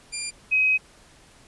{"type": "tone pair in turn", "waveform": ["5% pulse", "sine"], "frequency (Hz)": [2390, 2532], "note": ["D7", "D#7"], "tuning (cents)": [30, 30], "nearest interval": "minor second", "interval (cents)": 100, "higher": "second", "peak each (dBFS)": -17, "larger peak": "neither", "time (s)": [[0.12, 0.31], [0.51, 0.78]], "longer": "second", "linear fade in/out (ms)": 20, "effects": ["pink hiss -53 dBFS RMS until 1.47 s", "resampled to 24000 Hz"]}